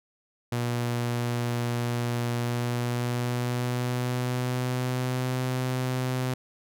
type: tone with pitch glide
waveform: sawtooth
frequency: 119.9 to 127.77 Hz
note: A#2 to C3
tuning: +49 to -41 cents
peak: -22 dBFS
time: 0.52-6.34 s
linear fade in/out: 5 ms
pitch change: +110 cents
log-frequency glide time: 2.33-5.41 s
effects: none